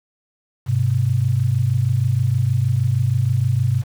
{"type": "tone pair together", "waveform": "sine", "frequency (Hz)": [101.51, 127.9], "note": ["G#2", "C3"], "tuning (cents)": [-39, -39], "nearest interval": "major third", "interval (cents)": 400, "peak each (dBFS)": [-19, -17], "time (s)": [0.66, 3.84], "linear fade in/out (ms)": 50, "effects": ["7-bit"]}